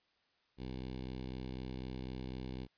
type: tone with notch filter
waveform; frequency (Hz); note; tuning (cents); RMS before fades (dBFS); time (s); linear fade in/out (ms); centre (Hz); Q
10% pulse; 64; C2; -38; -43; 0.57-2.68; 50; 1300; 0.66
effects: white hiss -75 dBFS RMS until 2.77 s + resampled to 11025 Hz